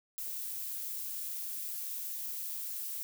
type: noise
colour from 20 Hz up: violet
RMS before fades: -39 dBFS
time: 0.18-3.03 s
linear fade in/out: 0 ms
effects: none